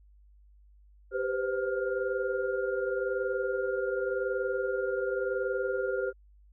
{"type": "tone cluster", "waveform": "sine", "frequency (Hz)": [392.4, 498.1, 519, 1410], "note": ["G4", "B4", "C5", "F6"], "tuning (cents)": [2, 15, -14, 16], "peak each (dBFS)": [-32, -35, -32, -37], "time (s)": [1.11, 6.13], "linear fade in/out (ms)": 50, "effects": ["added 50 Hz sine -55 dBFS peak until 6.52 s"]}